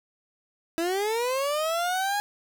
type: linear sweep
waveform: 30% pulse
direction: up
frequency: 323.9 to 830 Hz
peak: -22 dBFS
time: 0.78-2.2 s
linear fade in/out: 0 ms
effects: 9-bit